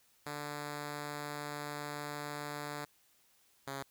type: tone pair in turn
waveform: 5% pulse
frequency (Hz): 146.83 / 137.67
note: D3 / C#3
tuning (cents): 0 / -12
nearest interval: minor second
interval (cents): 112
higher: first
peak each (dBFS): -28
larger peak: neither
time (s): 0.26-2.85 / 3.67-3.83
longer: first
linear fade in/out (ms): 5
effects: white hiss -69 dBFS RMS until 3.9 s